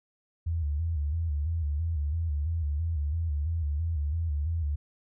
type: tone with vibrato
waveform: sine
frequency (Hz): 77.9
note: D#2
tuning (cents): +3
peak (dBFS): -26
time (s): 0.46-4.76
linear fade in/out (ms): 10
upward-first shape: square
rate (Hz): 3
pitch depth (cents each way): 110
effects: none